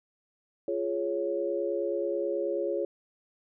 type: chord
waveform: sine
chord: Db major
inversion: first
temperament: just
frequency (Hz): 346.5 / 415.8 / 554.4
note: F4 / Ab4 / Db5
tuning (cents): -14 / +2 / 0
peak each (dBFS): -32 / -32 / -31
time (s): 0.68-2.85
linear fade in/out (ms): 2
effects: none